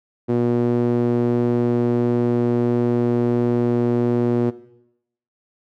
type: tone with band-pass filter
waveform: sawtooth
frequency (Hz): 120.1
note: B2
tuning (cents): -48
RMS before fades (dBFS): -19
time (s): 0.28-4.51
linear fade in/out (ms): 20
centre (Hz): 330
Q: 2.1
effects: noise-tail reverb RT60 0.8 s tail -17 dB re dry